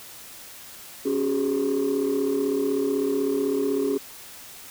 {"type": "chord", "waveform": "sine", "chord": "C# suspended fourth", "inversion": "none", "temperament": "equal with one note detuned", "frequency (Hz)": [277.2, 379.3, 415.3], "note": ["C#4", "F#4", "G#4"], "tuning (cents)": [0, 43, 0], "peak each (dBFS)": [-24, -26, -23], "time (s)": [1.05, 3.98], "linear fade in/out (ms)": 10, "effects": ["tanh soft clip ceiling -17 dBFS", "white hiss -43 dBFS RMS until 4.7 s"]}